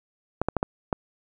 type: clicks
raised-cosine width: 1 ms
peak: -9 dBFS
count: 5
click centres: 0.416 / 0.486 / 0.567 / 0.629 / 0.928 s
effects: none